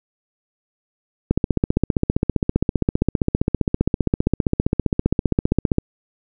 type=click train; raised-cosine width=3 ms; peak=-3 dBFS; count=69; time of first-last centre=1.31-5.784 s; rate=15.2 Hz; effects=none